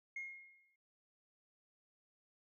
sine tone with exponential decay, 2146 Hz, C7, 43 cents sharp, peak -38 dBFS, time 0.16-0.76 s, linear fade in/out 5 ms, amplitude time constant 130 ms, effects tanh soft clip ceiling -38 dBFS

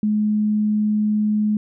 sine tone, 211.7 Hz, G#3, 33 cents sharp, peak -16 dBFS, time 0.03-1.57 s, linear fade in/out 2 ms, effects none

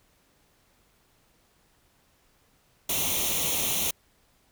white noise with comb filter, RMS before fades -27 dBFS, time 2.89-3.91 s, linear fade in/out 5 ms, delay 0.31 ms, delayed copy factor +0.75, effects pink hiss -65 dBFS RMS until 4.51 s

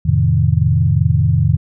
sine chord, F dominant seventh, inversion none, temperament equal, 87.31 / 110 / 130.81 / 155.56 Hz, F2 / A2 / C3 / Eb3, 0 / 0 / 0 / 0 cents, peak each -16 dBFS, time 0.05-1.57 s, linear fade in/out 10 ms, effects none

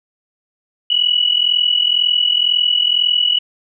sine tone pair together, 2918 / 2960 Hz, F#7 / F#7, -25 / 0 cents, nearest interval unison, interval 25 cents, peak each -15 dBFS, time 0.9-3.39 s, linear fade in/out 5 ms, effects none

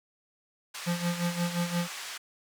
pink band-pass noise, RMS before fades -40 dBFS, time 0.74-2.18 s, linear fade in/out 10 ms, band 1300 to 9100 Hz, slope 12 dB/octave
square tone with tremolo, 173.5 Hz, F3, 11 cents flat, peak -26 dBFS, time 0.86-1.88 s, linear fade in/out 20 ms, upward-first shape sine, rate 5.7 Hz, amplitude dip 75%
effects none

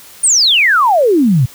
sine exponential sweep, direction down, 9397 to 114.7 Hz, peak -7 dBFS, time 0.23-1.46 s, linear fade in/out 10 ms, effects white hiss -38 dBFS RMS until 1.54 s

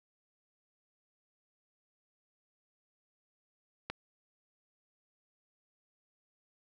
click, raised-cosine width 0.3 ms, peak -20 dBFS, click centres 3.9 s, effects none

